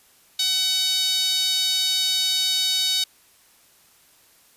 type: tone with high-pass filter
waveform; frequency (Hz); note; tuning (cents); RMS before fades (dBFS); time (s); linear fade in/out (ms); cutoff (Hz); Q
sawtooth; 751; F#5; +26; -22; 0.39-3.04; 5; 3900; 4.8
effects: white hiss -56 dBFS RMS until 4.56 s + resampled to 32000 Hz